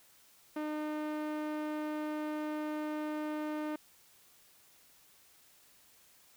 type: tone with low-pass filter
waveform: sawtooth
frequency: 304.1 Hz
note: D#4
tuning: 40 cents flat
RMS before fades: -37 dBFS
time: 0.56-3.76 s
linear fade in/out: 5 ms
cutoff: 2100 Hz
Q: 0.57
effects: white hiss -63 dBFS RMS until 6.36 s